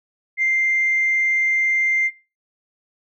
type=tone; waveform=sine; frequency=2094 Hz; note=C7; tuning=1 cent sharp; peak=-15 dBFS; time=0.37-2.11 s; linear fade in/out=50 ms; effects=noise-tail reverb RT60 0.3 s tail -19 dB re dry + tanh soft clip ceiling -11 dBFS